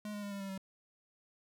square tone with pitch steps, 210 / 206.3 / 202.6 / 199.02 / 195.48 / 192.02 Hz, G#3 / G#3 / G#3 / G3 / G3 / G3, +19 / -11 / -43 / +26 / -5 / -35 cents, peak -40 dBFS, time 0.05-0.578 s, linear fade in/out 2 ms, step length 88 ms, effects none

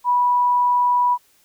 sine tone, 980 Hz, B5, 14 cents flat, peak -14 dBFS, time 0.04-1.18 s, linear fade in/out 50 ms, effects white hiss -58 dBFS RMS until 1.44 s

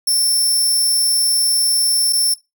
15% pulse tone with dropouts, 5380 Hz, E8, 34 cents sharp, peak -8 dBFS, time 0.07-2.34 s, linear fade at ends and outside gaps 5 ms, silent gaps 2.127-2.131 s, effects noise-tail reverb RT60 0.2 s tail -18 dB re dry

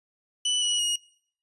sawtooth tone with pitch steps, 2978 / 2929 / 2880 Hz, F#7 / F#7 / F#7, +11 / -18 / -47 cents, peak -20 dBFS, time 0.45-0.96 s, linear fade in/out 5 ms, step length 170 ms, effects noise-tail reverb RT60 0.6 s tail -22 dB re dry + resampled to 24000 Hz

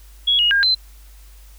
sine tone with pitch steps, 3343 / 2879 / 1614 / 4074 Hz, G#7 / F#7 / G#6 / C8, +11 / -48 / -50 / -47 cents, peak -13 dBFS, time 0.27-0.75 s, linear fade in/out 10 ms, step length 120 ms, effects added 50 Hz sine -41 dBFS peak until 1.58 s + white hiss -52 dBFS RMS until 1.58 s

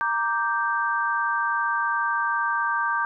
sine chord, G minor, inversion first, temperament equal, 932.3 / 1174.7 / 1568 Hz, Bb5 / D6 / G6, 0 / 0 / 0 cents, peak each -27 / -26 / -25 dBFS, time 0.01-3.05 s, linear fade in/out 0 ms, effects none

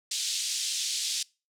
pink band-pass noise, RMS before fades -31 dBFS, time 0.11-1.23 s, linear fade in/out 5 ms, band 3400 to 8400 Hz, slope 24 dB/octave, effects noise-tail reverb RT60 0.3 s tail -24 dB re dry

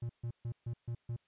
triangle tone bursts, 118 Hz, A#2, 22 cents sharp, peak -33 dBFS, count 6, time 0.02-1.164 s, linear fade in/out 5 ms, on 74 ms, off 140 ms, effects white hiss -75 dBFS RMS until 1.27 s + resampled to 8000 Hz

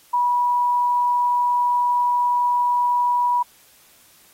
sine tone, 974 Hz, B5, 24 cents flat, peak -16 dBFS, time 0.13-3.43 s, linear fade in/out 10 ms, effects white hiss -53 dBFS RMS until 4.33 s + AAC 48 kbps

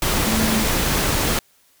sine tone in noise, 220 Hz, A3, in tune, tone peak -20 dBFS, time 0.27-0.63 s, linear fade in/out 2 ms, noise pink, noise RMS -20 dBFS, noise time 0.02-1.39 s, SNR -3 dB, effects white hiss -58 dBFS RMS until 1.8 s

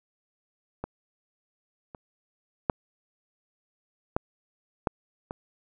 clicks, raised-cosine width 1 ms, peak -18 / -27 / -8 / -10 / -10 / -20 dBFS, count 6, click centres 0.84 / 1.948 / 2.698 / 4.165 / 4.872 / 5.309 s, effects none

